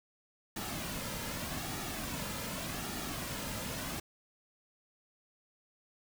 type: noise with flanger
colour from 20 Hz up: pink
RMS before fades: -39 dBFS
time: 0.56-4 s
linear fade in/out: 5 ms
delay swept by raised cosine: 1.9 to 2.72 ms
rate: 0.84 Hz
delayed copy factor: -0.5
effects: none